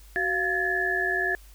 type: tone cluster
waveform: sine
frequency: 374.3 / 695 / 1710 / 1791 Hz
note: F#4 / F5 / A6 / A6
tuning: +20 / -9 / -50 / +30 cents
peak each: -31 / -32 / -25 / -32 dBFS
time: 0.16-1.35 s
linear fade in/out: 0 ms
effects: added 50 Hz sine -47 dBFS peak until 1.54 s + white hiss -56 dBFS RMS until 1.54 s

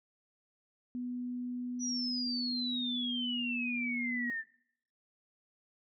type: tone with pitch glide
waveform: sine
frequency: 246.8 to 241.9 Hz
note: B3 to B3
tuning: -1 to -36 cents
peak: -35 dBFS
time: 0.95-4.3 s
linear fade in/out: 0 ms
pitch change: -35 cents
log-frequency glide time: 2.4-3.75 s
type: exponential sweep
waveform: sine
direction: down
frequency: 5920 to 1760 Hz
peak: -34 dBFS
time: 1.79-4.44 s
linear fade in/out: 50 ms
effects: noise-tail reverb RT60 0.7 s tail -23 dB re dry

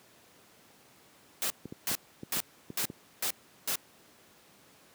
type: noise bursts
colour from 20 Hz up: white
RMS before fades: -31 dBFS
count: 6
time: 1.42-3.756 s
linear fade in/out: 0 ms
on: 81 ms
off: 370 ms
type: clicks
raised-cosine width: 3 ms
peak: -25 dBFS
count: 8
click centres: 1.656 / 1.724 / 1.915 / 2.233 / 2.37 / 2.703 / 2.843 / 2.901 s
effects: pink hiss -59 dBFS RMS until 4.94 s + high-pass 150 Hz 12 dB/octave

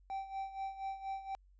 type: tone with tremolo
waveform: triangle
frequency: 777 Hz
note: G5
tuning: 16 cents flat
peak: -34 dBFS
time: 0.1-1.35 s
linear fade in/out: 0 ms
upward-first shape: sine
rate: 4.2 Hz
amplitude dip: 75%
effects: added 47 Hz sine -61 dBFS peak until 1.59 s + resampled to 16000 Hz

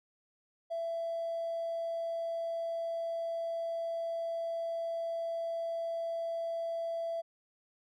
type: tone with hard clipping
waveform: triangle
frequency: 667 Hz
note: E5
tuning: 20 cents sharp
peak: -33 dBFS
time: 0.7-7.22 s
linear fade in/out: 20 ms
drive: 3 dB
effects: none

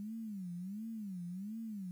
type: tone with vibrato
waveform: sine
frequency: 198.7 Hz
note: G3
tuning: 24 cents sharp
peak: -40 dBFS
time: 0-1.91 s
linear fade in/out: 0 ms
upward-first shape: sine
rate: 1.4 Hz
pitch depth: 230 cents each way
effects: 11-bit

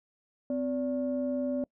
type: tone pair together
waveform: sine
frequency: 257.2 / 577.4 Hz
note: C4 / D5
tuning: -30 / -30 cents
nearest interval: octave + major second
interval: 1400 cents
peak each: -29 / -31 dBFS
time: 0.5-1.64 s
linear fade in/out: 2 ms
effects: noise-tail reverb RT60 0.1 s tail -25 dB re dry + tanh soft clip ceiling -21 dBFS

